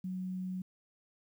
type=tone; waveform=sine; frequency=185 Hz; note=F#3; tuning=in tune; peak=-35 dBFS; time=0.04-0.62 s; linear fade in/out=5 ms; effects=11-bit